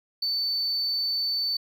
triangle tone, 4521 Hz, C#8, 33 cents sharp, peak -22 dBFS, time 0.22-1.57 s, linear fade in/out 5 ms, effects tanh soft clip ceiling -20 dBFS

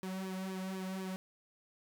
sawtooth tone with flanger, 188.7 Hz, F#3, 34 cents sharp, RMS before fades -40 dBFS, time 0.03-1.16 s, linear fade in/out 0 ms, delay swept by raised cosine 1.4 to 3 ms, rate 4 Hz, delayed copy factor -0.85, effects none

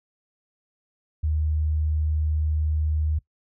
sine tone, 77 Hz, D#2, 17 cents flat, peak -21 dBFS, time 1.23-3.19 s, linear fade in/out 10 ms, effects noise-tail reverb RT60 0.1 s tail -19 dB re dry

